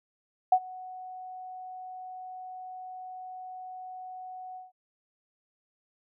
sine tone with ADSR envelope, 741 Hz, F#5, 2 cents sharp, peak -15 dBFS, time 0.52-4.72 s, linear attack 5 ms, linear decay 63 ms, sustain -24 dB, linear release 160 ms, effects none

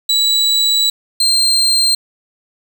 35% pulse tone pair in turn, 3933 / 4167 Hz, B7 / C8, -8 / -8 cents, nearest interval minor second, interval 100 cents, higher second, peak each -9 dBFS, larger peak neither, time 0.09-0.9 / 1.2-1.95 s, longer first, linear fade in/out 5 ms, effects none

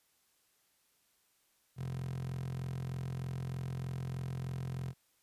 15% pulse tone with high-pass filter, 43.24 Hz, F1, 16 cents flat, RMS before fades -39 dBFS, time 1.76-4.94 s, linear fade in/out 50 ms, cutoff 120 Hz, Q 4.6, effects white hiss -73 dBFS RMS until 5.22 s + resampled to 32000 Hz

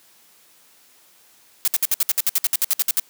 blue noise bursts, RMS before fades -18 dBFS, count 16, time 1.65-2.997 s, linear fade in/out 0 ms, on 27 ms, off 61 ms, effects white hiss -54 dBFS RMS until 3.09 s + high-pass 150 Hz 12 dB/octave

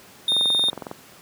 triangle tone, 3659 Hz, A#7, 33 cents flat, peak -16 dBFS, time 0.28-0.7 s, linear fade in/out 2 ms
click train, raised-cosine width 1 ms, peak -17 dBFS, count 14, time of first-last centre 0.32-0.914 s, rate 21.9 Hz
effects pink hiss -47 dBFS RMS until 1.21 s + high-pass 150 Hz 12 dB/octave

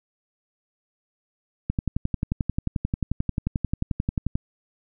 click train, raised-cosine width 5 ms, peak -11 dBFS, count 31, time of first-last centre 1.7-4.355 s, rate 11.3 Hz, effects none

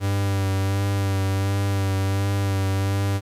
45% pulse tone with vibrato, 98 Hz, G2, in tune, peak -20 dBFS, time 0-3.21 s, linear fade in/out 50 ms, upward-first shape sine, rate 1.4 Hz, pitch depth 23 cents each way, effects resampled to 32000 Hz + 9-bit

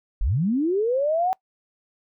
sine linear sweep, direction up, 30.87 to 765 Hz, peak -19 dBFS, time 0.21-1.33 s, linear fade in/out 0 ms, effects noise-tail reverb RT60 0.1 s tail -24 dB re dry

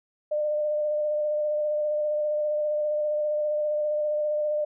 sine tone with vibrato, 601 Hz, D5, 40 cents sharp, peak -23 dBFS, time 0.31-4.65 s, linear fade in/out 10 ms, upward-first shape square, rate 15 Hz, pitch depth 13 cents each way, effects none

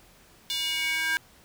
square tone with high-pass filter sweep, 320.3 Hz, E4, 50 cents flat, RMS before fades -28 dBFS, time 0.5-1.17 s, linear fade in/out 0 ms, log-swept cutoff 3500 to 1600 Hz, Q 4, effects pink hiss -56 dBFS RMS until 1.44 s

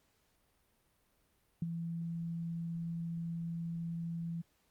sine tone with ADSR envelope, 167.5 Hz, E3, 28 cents sharp, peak -29 dBFS, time 1.62-4.42 s, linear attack 3 ms, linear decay 24 ms, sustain -7 dB, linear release 13 ms, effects pink hiss -74 dBFS RMS until 4.7 s + Opus 48 kbps

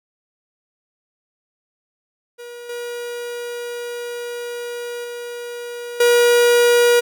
45% pulse tone with level steps, 479.7 Hz, A#4, 50 cents sharp, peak -33 / -26 / -28 / -11 dBFS, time 2.38-7.01 s, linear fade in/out 20 ms, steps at 2.69 / 5.04 / 6 s, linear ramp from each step 5 ms, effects none

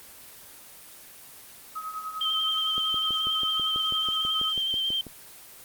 sine tone with tremolo, 1271 Hz, D#6, 36 cents sharp, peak -29 dBFS, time 1.75-4.53 s, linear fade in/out 10 ms, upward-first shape triangle, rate 10 Hz, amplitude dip 70%
sine tone with vibrato, 3136 Hz, G7, in tune, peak -24 dBFS, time 2.21-5.01 s, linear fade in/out 2 ms, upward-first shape square, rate 11 Hz, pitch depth 18 cents each way
click train, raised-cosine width 2 ms, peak -26 dBFS, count 15, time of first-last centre 2.78-5.068 s, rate 6.12 Hz
effects white hiss -47 dBFS RMS until 5.64 s + Opus 24 kbps

